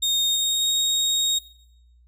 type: tone with pitch glide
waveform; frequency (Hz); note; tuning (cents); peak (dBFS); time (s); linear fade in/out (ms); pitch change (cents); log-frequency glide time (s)
30% pulse; 3700 to 3745; A#7 to A#7; -14 to +7; -17; 0.02-1.39; 10; +21; 0.27-0.73
effects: noise-tail reverb RT60 0.8 s tail -20 dB re dry + added 60 Hz sine -52 dBFS peak until 2.07 s